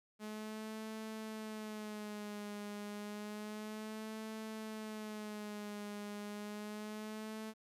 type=tone with vibrato; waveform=sawtooth; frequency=212.6 Hz; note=G#3; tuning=41 cents sharp; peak=-39 dBFS; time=0.19-7.54 s; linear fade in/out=50 ms; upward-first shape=sine; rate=0.3 Hz; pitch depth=53 cents each way; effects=resampled to 32000 Hz + 13-bit